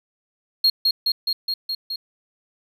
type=tone with echo; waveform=triangle; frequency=4260 Hz; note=C8; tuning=30 cents sharp; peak=-12 dBFS; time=0.64-0.7 s; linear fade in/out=5 ms; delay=210 ms; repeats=6; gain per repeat=-2 dB; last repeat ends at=1.96 s; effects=none